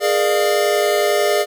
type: chord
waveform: square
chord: Bb dominant seventh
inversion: third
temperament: equal with one note detuned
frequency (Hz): 415.3 / 466.2 / 599.7 / 698.5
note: Ab4 / Bb4 / D5 / F5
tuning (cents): 0 / 0 / +36 / 0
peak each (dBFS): -19 / -25 / -19 / -23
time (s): 0-1.46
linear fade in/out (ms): 50
effects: none